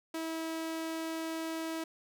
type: tone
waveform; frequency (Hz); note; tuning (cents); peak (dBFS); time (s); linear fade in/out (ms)
sawtooth; 324.1; E4; -29; -31; 0.14-1.84; 5
effects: none